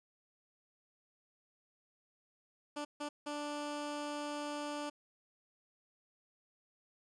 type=tone bursts at uneven times; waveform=15% pulse; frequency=293.7 Hz; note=D4; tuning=in tune; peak=-32 dBFS; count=3; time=2.76-2.85 / 3-3.09 / 3.26-4.9 s; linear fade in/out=10 ms; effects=resampled to 22050 Hz + 11-bit